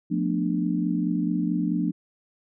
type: chord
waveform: sine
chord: B half-diminished seventh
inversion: second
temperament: just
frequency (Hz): 177.8 / 222.2 / 246.9 / 296.3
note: F3 / A3 / B3 / D4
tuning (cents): +31 / +17 / 0 / +15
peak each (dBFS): -26 / -29 / -30 / -27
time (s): 0.1-1.92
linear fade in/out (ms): 20
effects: none